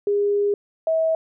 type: tone pair in turn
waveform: sine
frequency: 407.6 / 645.2 Hz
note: G#4 / E5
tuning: -32 / -37 cents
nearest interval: minor sixth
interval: 795 cents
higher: second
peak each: -17 dBFS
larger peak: neither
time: 0.07-0.54 / 0.87-1.15 s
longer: first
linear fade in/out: 2 ms
effects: none